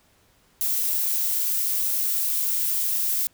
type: noise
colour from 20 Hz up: violet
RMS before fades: -24 dBFS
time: 0.61-3.27 s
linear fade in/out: 0 ms
effects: pink hiss -61 dBFS RMS until 3.33 s